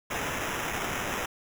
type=noise with sample-and-hold; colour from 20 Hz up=blue; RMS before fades=-32 dBFS; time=0.1-1.26 s; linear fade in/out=10 ms; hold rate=4410 Hz; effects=none